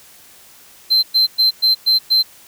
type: tone bursts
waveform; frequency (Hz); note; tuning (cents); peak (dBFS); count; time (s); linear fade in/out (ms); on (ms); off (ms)
triangle; 4107; C8; -33; -9; 6; 0.9-2.23; 20; 130; 110
effects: white hiss -45 dBFS RMS until 2.47 s